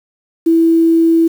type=tone with quantisation; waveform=sine; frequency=329.6 Hz; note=E4; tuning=in tune; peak=-7 dBFS; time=0.46-1.28 s; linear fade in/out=10 ms; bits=6; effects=none